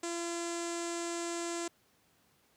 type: tone with low-pass filter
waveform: sawtooth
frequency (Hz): 340.7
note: F4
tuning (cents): -43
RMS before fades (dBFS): -37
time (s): 0.03-1.68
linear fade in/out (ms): 5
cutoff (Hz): 7600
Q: 4.6
effects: pink hiss -69 dBFS RMS until 2.56 s + high-pass 100 Hz 12 dB/octave